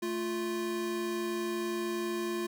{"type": "tone pair together", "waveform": "square", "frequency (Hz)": [220, 349.2], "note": ["A3", "F4"], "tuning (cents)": [0, 0], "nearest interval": "minor sixth", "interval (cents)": 800, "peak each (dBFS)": [-39, -33], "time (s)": [0.02, 2.47], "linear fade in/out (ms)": 10, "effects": []}